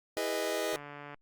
sawtooth chord, E major seventh, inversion none, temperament just, 329.6 / 412 / 494.4 / 618.1 Hz, E4 / G#4 / B4 / D#5, 0 / -14 / +2 / -12 cents, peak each -35 / -32 / -33 / -30 dBFS, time 0.17-0.76 s, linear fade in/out 0 ms
click train, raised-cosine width 0.5 ms, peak -30 dBFS, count 61, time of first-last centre 0.73-1.144 s, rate 145 Hz
effects Opus 48 kbps

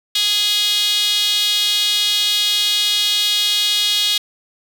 sawtooth tone with high-pass filter, 415.3 Hz, G#4, in tune, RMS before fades -17 dBFS, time 0.15-4.18 s, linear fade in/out 5 ms, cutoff 3500 Hz, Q 5.9, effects none

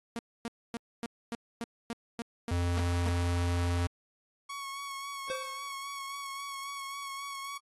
sawtooth tone bursts, 233.1 Hz, A#3, in tune, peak -30 dBFS, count 11, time 0.16-3.09 s, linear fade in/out 0 ms, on 30 ms, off 260 ms
square tone, 87.31 Hz, F2, in tune, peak -28 dBFS, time 2.51-3.87 s, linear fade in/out 5 ms
sawtooth tone with vibrato, 1108.7 Hz, C#6, in tune, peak -34 dBFS, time 4.49-7.58 s, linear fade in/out 10 ms, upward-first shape sine, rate 3.7 Hz, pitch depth 25 cents each way
square tone with exponential decay, 522 Hz, C5, 4 cents flat, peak -33 dBFS, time 5.3-5.71 s, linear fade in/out 0 ms, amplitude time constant 87 ms
effects AAC 32 kbps

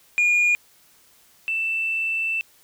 sine tone pair in turn, 2431 / 2661 Hz, D#7 / E7, -41 / +16 cents, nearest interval major second, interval 157 cents, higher second, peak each -13 / -21 dBFS, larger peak first, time 0.18-0.55 / 1.48-2.41 s, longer second, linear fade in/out 0 ms, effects tanh soft clip ceiling -15 dBFS + white hiss -56 dBFS RMS until 2.63 s

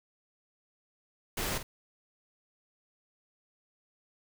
pink noise with echo, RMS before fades -33 dBFS, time 1.37-1.58 s, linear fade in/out 5 ms, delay 50 ms, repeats 1, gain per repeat -10 dB, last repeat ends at 1.63 s, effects none

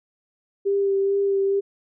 sine tone with vibrato, 395.1 Hz, G4, 14 cents sharp, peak -18 dBFS, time 0.65-1.61 s, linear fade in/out 20 ms, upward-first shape sine, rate 2.3 Hz, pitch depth 17 cents each way, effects none

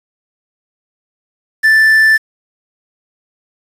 triangle tone with quantisation, 1763 Hz, A6, 3 cents sharp, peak -4 dBFS, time 1.63-2.18 s, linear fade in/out 20 ms, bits 5, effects resampled to 32000 Hz

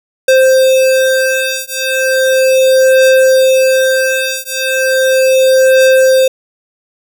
square beating tone pair, 523.3 / 523.66 Hz, C5 / C5, 0 / +1 cents, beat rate 0.36 Hz, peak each -11 dBFS, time 0.28-6.28 s, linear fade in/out 5 ms, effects none

